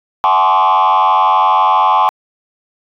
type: tone with frequency modulation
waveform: sine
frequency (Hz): 949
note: A#5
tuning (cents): +31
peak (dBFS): -5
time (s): 0.24-2.09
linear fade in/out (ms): 0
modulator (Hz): 92.3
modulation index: 2.2
effects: tanh soft clip ceiling -7 dBFS